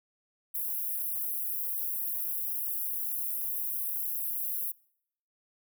white high-pass noise, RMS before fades -33 dBFS, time 0.54-4.72 s, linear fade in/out 10 ms, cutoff 11000 Hz, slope 48 dB/octave, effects noise-tail reverb RT60 0.7 s tail -25 dB re dry

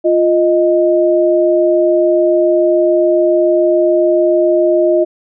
sine tone pair together, 349.3 / 622.3 Hz, F4 / D#5, 0 / 0 cents, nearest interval minor seventh, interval 1000 cents, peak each -11 dBFS, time 0.04-5.05 s, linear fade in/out 20 ms, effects none

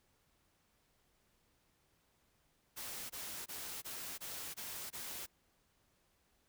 white noise bursts, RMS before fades -45 dBFS, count 7, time 2.76-5.266 s, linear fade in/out 20 ms, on 340 ms, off 21 ms, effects pink hiss -75 dBFS RMS until 6.48 s

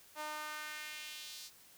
sawtooth tone with high-pass filter sweep, 303.8 Hz, D#4, 41 cents flat, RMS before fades -45 dBFS, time 0.15-1.51 s, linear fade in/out 50 ms, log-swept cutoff 780 to 4900 Hz, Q 1.7, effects white hiss -61 dBFS RMS until 1.77 s

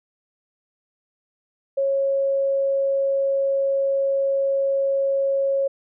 sine tone, 548 Hz, C#5, 20 cents flat, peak -18 dBFS, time 1.77-5.68 s, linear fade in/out 10 ms, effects none

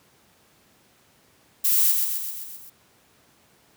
violet noise with echo, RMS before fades -20 dBFS, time 1.64-1.92 s, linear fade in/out 10 ms, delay 130 ms, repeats 6, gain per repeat -4 dB, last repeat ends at 2.7 s, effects pink hiss -59 dBFS RMS until 3.76 s + high-pass 100 Hz 12 dB/octave

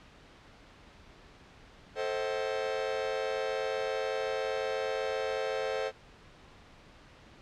45% pulse chord, A diminished seventh, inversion none, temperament just, 440 / 528 / 633.6 / 760.3 Hz, A4 / C5 / Eb5 / Gb5, 0 / +16 / +31 / +47 cents, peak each -35 / -34 / -39 / -40 dBFS, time 1.95-5.92 s, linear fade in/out 50 ms, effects pink hiss -55 dBFS RMS until 7.41 s + low-pass 4000 Hz 12 dB/octave

